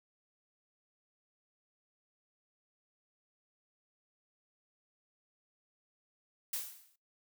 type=noise with exponential decay; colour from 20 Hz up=blue; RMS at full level=-34 dBFS; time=6.53-6.96 s; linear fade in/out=5 ms; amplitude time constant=93 ms; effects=noise-tail reverb RT60 0.2 s tail -21 dB re dry